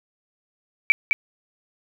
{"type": "tone with echo", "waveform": "sine", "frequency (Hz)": 2311, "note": "D7", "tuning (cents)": -28, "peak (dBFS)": -10, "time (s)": [0.9, 0.92], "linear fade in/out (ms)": 0, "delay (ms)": 210, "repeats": 1, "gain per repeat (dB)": -5, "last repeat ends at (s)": 1.13, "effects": []}